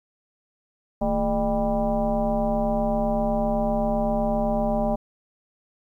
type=tone with frequency modulation; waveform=sine; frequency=413.9 Hz; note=G#4; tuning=6 cents flat; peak=-20 dBFS; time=1.01-4.96 s; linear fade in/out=10 ms; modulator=190 Hz; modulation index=2.1; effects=10-bit